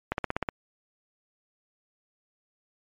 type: click train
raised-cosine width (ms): 0.5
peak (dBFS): -12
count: 7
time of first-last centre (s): 0.12-0.488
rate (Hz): 16.3
effects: MP3 64 kbps